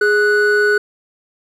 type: tone pair together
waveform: triangle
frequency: 415.3 / 1480 Hz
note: G#4 / F#6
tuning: 0 / 0 cents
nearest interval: octave + minor seventh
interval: 2200 cents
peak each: -12 dBFS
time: 0.01-0.78 s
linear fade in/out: 5 ms
effects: none